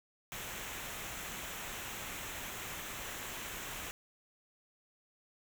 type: noise with comb filter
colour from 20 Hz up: pink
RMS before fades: -43 dBFS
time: 0.32-3.91 s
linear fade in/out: 0 ms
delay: 0.21 ms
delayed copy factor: -0.55
effects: none